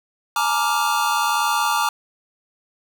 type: chord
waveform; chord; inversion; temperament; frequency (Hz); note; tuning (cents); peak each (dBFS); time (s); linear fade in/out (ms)
square; Bb dominant seventh; third; equal with one note detuned; 851 / 932.3 / 1174.7 / 1396.9; Ab5 / Bb5 / D6 / F6; +42 / 0 / 0 / 0; -25 / -24 / -23 / -26; 0.36-1.89; 2
effects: none